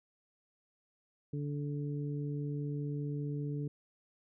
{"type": "harmonic tone", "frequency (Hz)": 145.1, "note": "D3", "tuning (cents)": -21, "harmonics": [1, 2, 3], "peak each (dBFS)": [-35, -41, -45], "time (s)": [1.33, 3.68], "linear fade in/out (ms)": 5, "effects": []}